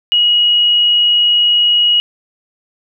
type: tone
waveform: sine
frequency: 2900 Hz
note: F#7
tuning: 35 cents flat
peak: -8 dBFS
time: 0.12-2 s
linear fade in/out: 0 ms
effects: none